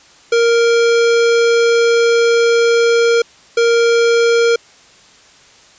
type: tone pair in turn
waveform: square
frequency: 466.2 / 466.2 Hz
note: A#4 / A#4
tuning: 0 / 0 cents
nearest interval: unison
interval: 0 cents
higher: neither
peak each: -10 dBFS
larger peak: neither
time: 0.32-3.22 / 3.57-4.56 s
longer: first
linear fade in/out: 5 ms
effects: white hiss -45 dBFS RMS until 5.78 s + resampled to 16000 Hz